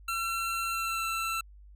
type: tone with pitch glide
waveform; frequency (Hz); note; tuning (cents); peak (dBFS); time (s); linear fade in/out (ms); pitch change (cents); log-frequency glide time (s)
25% pulse; 1354 to 1338.4; E6 to E6; +46 to +26; -26; 0.08-1.41; 5; -20; 0.71-1.05
effects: added 50 Hz sine -49 dBFS peak until 1.75 s